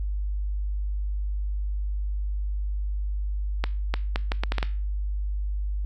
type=accelerating click train; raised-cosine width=0.3 ms; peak=-10 dBFS; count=8; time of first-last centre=3.64-4.628 s; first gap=300 ms; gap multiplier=0.73; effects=added 50 Hz sine -25 dBFS peak until 5.85 s + Opus 48 kbps